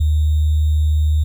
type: tone with sample-and-hold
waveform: sine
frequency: 76.5 Hz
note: D#2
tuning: 29 cents flat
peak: -12 dBFS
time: 0-1.24 s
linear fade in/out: 10 ms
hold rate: 3675 Hz
effects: none